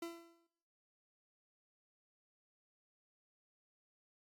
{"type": "tone with exponential decay", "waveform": "40% pulse", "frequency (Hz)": 336.8, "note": "E4", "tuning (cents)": 37, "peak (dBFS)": -39, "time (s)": [0.02, 0.47], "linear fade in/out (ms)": 5, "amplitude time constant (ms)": 97, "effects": ["noise-tail reverb RT60 0.8 s tail -18 dB re dry", "AAC 64 kbps"]}